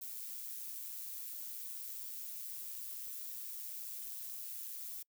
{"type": "noise with amplitude modulation", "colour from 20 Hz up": "violet", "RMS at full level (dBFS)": -43, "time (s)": [0.01, 5.03], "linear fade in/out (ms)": 10, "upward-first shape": "sine", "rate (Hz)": 119, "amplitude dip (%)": 40, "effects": ["noise-tail reverb RT60 0.1 s tail -26 dB re dry"]}